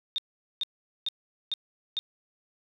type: tone bursts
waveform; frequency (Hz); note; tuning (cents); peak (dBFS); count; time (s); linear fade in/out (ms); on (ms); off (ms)
sine; 3668; A#7; -29; -26; 5; 0.16-1.99; 0; 22; 430
effects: none